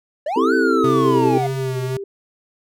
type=linear two-way sweep; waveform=triangle; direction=up then down; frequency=554.4 to 1533 to 695 Hz; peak=-18 dBFS; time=0.26-1.47 s; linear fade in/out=5 ms; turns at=0.54 s
type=chord; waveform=sine; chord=A minor seventh; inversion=first; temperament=equal with one note detuned; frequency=261.6 / 329.6 / 392 / 443.3 Hz; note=C4 / E4 / G4 / A4; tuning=0 / 0 / 0 / +13 cents; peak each=-20 dBFS; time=0.36-1.38 s; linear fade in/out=5 ms
type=tone with vibrato; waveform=square; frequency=130.81 Hz; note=C3; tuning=in tune; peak=-23 dBFS; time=0.84-1.97 s; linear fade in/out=2 ms; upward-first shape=sine; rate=1.8 Hz; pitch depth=54 cents each way
type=tone with pitch glide; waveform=sine; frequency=403.4 to 395.6 Hz; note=G4 to G4; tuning=+50 to +16 cents; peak=-26 dBFS; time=1.02-2.04 s; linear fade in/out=5 ms; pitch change=-34 cents; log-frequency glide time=1.21-1.55 s
effects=none